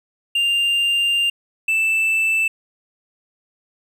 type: tone pair in turn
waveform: triangle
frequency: 2794 / 2646 Hz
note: F7 / E7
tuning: 0 / +6 cents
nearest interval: minor second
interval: 94 cents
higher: first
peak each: -14 dBFS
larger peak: neither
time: 0.35-1.3 / 1.68-2.48 s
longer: first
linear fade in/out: 5 ms
effects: 9-bit